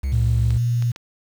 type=tone; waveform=triangle; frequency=67.4 Hz; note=C#2; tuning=48 cents flat; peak=-18 dBFS; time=0.03-0.58 s; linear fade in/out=10 ms
type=tone with pitch glide; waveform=sine; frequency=114 to 119.46 Hz; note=A#2 to A#2; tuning=-38 to +43 cents; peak=-17 dBFS; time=0.12-0.92 s; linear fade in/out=10 ms; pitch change=+81 cents; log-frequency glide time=0.52-0.61 s
type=clicks; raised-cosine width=0.2 ms; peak=-19 dBFS; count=3; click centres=0.506 / 0.824 / 0.961 s
effects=7-bit